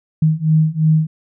sine beating tone pair, 155.56 / 158.46 Hz, D#3 / D#3, 0 / +32 cents, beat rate 2.9 Hz, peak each -15 / -14 dBFS, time 0.22-1.07 s, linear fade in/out 5 ms, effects none

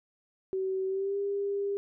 sine tone with pitch glide, 380 to 400.7 Hz, F#4 to G4, +46 to +38 cents, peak -28 dBFS, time 0.53-1.77 s, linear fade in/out 0 ms, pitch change +92 cents, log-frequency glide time 0.87-1.17 s, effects none

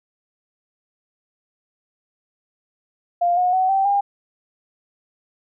sine tone with pitch steps, 698.5 / 723.6 / 749.5 / 776.4 / 804.2 Hz, F5 / F#5 / F#5 / G5 / G5, 0 / -39 / +22 / -17 / +44 cents, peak -15 dBFS, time 3.21-4.01 s, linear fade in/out 10 ms, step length 160 ms, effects none

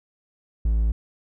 triangle tone, 55 Hz, A1, in tune, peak -16 dBFS, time 0.65-0.92 s, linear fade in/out 5 ms, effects none

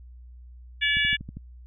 harmonic tone, 573 Hz, D5, 43 cents flat, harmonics 3 / 4 / 5 / 6, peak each -25 / -26 / -27 / -28 dBFS, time 0.81-1.17 s, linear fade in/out 20 ms
click train, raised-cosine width 5 ms, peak -24 dBFS, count 6, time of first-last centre 0.97-1.37 s, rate 12.5 Hz
effects added 61 Hz sine -43 dBFS peak until 1.66 s

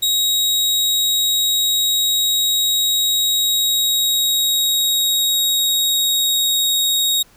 sawtooth tone with pitch glide, 3800 to 3767 Hz, A#7 to A#7, +33 to +17 cents, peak -12 dBFS, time 0.02-7.23 s, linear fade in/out 10 ms, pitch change -16 cents, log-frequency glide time 3.37-6.75 s, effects pink hiss -51 dBFS RMS until 7.36 s

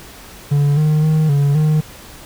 triangle tone with pitch steps, 143.9 / 153.1 / 156.1 / 142.2 / 153.8 Hz, D3 / D#3 / D#3 / C#3 / D#3, -35 / -28 / +6 / +45 / -20 cents, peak -9 dBFS, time 0.51-1.81 s, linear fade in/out 10 ms, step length 260 ms, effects pink hiss -38 dBFS RMS until 2.25 s

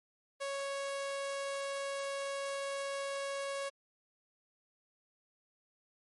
sawtooth tone, 554 Hz, C#5, 1 cent flat, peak -32 dBFS, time 0.4-3.7 s, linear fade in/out 20 ms, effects MP3 48 kbps

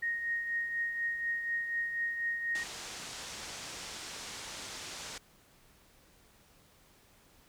sine tone with tremolo, 1864.7 Hz, A#6, in tune, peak -29 dBFS, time 0.02-2.64 s, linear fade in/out 10 ms, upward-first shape triangle, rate 4.1 Hz, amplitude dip 55%
white low-pass noise, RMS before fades -44 dBFS, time 2.55-5.18 s, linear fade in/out 2 ms, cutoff 7500 Hz, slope 24 dB/octave
effects pink hiss -63 dBFS RMS until 7.48 s

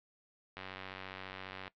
click train, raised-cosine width 0.3 ms, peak -27 dBFS, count 106, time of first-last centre 0.57-1.679 s, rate 94.7 Hz, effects noise-tail reverb RT60 0.1 s tail -19 dB re dry + low-pass 4000 Hz 12 dB/octave

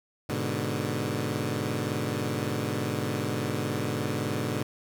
15% pulse chord, G# diminished, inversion none, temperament equal, 103.83 / 123.47 / 146.83 Hz, G#2 / B2 / D3, 0 / 0 / 0 cents, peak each -26 dBFS, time 0.29-4.63 s, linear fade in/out 5 ms, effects none

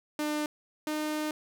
sawtooth tone pair in turn, 300.2 / 305.3 Hz, D4 / D#4, +38 / -33 cents, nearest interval unison, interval 29 cents, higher second, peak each -25 / -26 dBFS, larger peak first, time 0.19-0.46 / 0.87-1.31 s, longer second, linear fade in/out 2 ms, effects none

